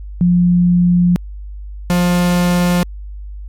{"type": "tone pair in turn", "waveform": ["sine", "45% pulse"], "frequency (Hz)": [176.6, 176.6], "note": ["F3", "F3"], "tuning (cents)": [20, 20], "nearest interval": "unison", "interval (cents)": 0, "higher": "neither", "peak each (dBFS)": [-8, -11], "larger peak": "first", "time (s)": [[0.21, 1.16], [1.9, 2.83]], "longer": "first", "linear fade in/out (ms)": 0, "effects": ["added 50 Hz sine -26 dBFS peak until 3.48 s", "MP3 64 kbps"]}